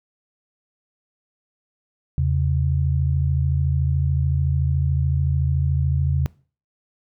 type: tone pair together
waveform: sine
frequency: 81.79 / 135.5 Hz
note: E2 / C#3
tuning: -13 / -39 cents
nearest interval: major sixth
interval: 874 cents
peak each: -20 dBFS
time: 2.18-6.26 s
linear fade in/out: 0 ms
effects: noise-tail reverb RT60 0.4 s tail -22 dB re dry